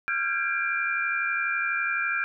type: tone cluster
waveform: sine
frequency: 1381 / 1564 / 1636 / 2375 Hz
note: F6 / G6 / G#6 / D7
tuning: -20 / -4 / -26 / +19 cents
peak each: -29 / -32 / -30 / -29 dBFS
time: 0.08-2.24 s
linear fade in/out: 0 ms
effects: none